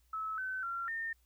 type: tone with pitch steps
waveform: sine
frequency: 1299 / 1523 / 1372 / 1819 Hz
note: E6 / F#6 / F6 / A#6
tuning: -26 / +50 / -31 / -43 cents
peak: -35 dBFS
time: 0.13-1.13 s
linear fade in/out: 5 ms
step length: 250 ms
effects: added 60 Hz sine -67 dBFS peak until 1.25 s + white hiss -75 dBFS RMS until 1.25 s